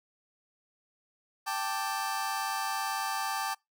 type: chord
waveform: sawtooth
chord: G suspended second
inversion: none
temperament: just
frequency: 784 / 882 / 1176 Hz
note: G5 / A5 / D6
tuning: 0 / +4 / +2 cents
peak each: -31 dBFS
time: 1.46-3.55 s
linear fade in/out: 20 ms
effects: noise-tail reverb RT60 0.2 s tail -25 dB re dry